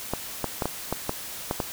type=clicks; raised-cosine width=1 ms; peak=-11 dBFS; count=8; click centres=0.136 / 0.443 / 0.622 / 0.656 / 0.926 / 1.094 / 1.511 / 1.602 s; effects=white hiss -37 dBFS RMS until 1.72 s

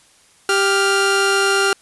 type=tone pair together; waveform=sawtooth; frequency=392.9 / 1400 Hz; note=G4 / F6; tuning=+4 / +4 cents; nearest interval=octave + minor seventh; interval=2200 cents; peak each=-13 dBFS; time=0.49-1.73 s; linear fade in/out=2 ms; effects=white hiss -52 dBFS RMS until 1.81 s + resampled to 24000 Hz

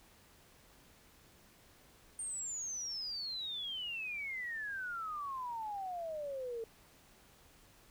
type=exponential sweep; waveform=sine; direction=down; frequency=8870 to 445.4 Hz; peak=-38 dBFS; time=2.19-6.64 s; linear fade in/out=2 ms; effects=pink hiss -63 dBFS RMS until 7.9 s

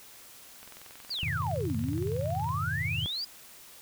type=click train; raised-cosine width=0.3 ms; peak=-32 dBFS; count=41; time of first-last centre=0.63-2.49 s; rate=21.5 Hz
type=exponential two-way sweep; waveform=sine; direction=down then up; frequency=4978 to 212.8 to 4978 Hz; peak=-31 dBFS; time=1.1-3.25 s; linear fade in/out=10 ms; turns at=1.77 s
type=chord; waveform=sine; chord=F half-diminished seventh; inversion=none; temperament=equal with one note detuned; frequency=87.31 / 103.83 / 126.58 / 155.56 Hz; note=F2 / Ab2 / Cb3 / Eb3; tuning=0 / 0 / +43 / 0 cents; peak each=-36 dBFS; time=1.23-3.06 s; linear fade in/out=0 ms
effects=white hiss -51 dBFS RMS until 3.81 s

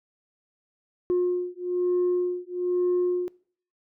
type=beating tone pair; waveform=sine; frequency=357.4 / 358.5 Hz; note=F4 / F4; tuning=+40 / +45 cents; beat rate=1.1 Hz; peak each=-24 dBFS; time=1.1-3.28 s; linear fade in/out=0 ms; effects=noise-tail reverb RT60 0.5 s tail -23 dB re dry + tanh soft clip ceiling -18 dBFS

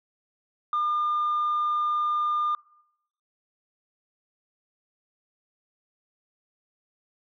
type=tone; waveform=sine; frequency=1206 Hz; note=D6; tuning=46 cents sharp; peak=-21 dBFS; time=0.73-2.55 s; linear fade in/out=2 ms; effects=noise-tail reverb RT60 0.8 s tail -24 dB re dry + tanh soft clip ceiling -20 dBFS

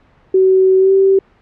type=tone with pitch glide; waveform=sine; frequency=377.7 to 387 Hz; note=F#4 to G4; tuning=+36 to -22 cents; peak=-7 dBFS; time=0.34-1.19 s; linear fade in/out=5 ms; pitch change=+42 cents; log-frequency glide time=0.78-0.92 s; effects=pink hiss -51 dBFS RMS until 1.41 s + low-pass 2000 Hz 12 dB/octave

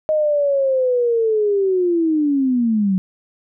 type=linear sweep; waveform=sine; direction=down; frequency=625 to 183 Hz; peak=-14 dBFS; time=0.09-2.98 s; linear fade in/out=0 ms; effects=none

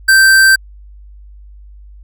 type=tone with hard clipping; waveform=sine; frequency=1561 Hz; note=G6; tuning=8 cents flat; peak=-6 dBFS; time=0.08-0.56 s; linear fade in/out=10 ms; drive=18 dB; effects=added 50 Hz sine -34 dBFS peak until 2.03 s

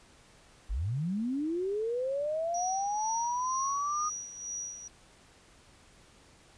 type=linear sweep; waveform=sine; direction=up; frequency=38.89 to 1244.5 Hz; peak=-29 dBFS; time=0.69-4.1 s; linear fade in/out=20 ms
type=tone with tremolo; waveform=sine; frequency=5800 Hz; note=F#8; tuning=35 cents flat; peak=-34 dBFS; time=2.54-4.88 s; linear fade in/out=5 ms; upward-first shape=sine; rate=2.1 Hz; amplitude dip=65%
effects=pink hiss -59 dBFS RMS until 6.57 s + resampled to 22050 Hz

